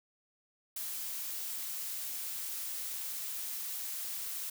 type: noise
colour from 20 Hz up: blue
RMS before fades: -39 dBFS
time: 0.76-4.5 s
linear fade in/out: 5 ms
effects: none